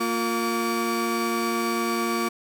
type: tone cluster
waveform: 35% pulse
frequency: 231 / 352.3 / 1146 Hz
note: A#3 / F4 / D6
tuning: -16 / +15 / -43 cents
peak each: -26 dBFS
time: 0-2.29 s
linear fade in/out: 10 ms
effects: none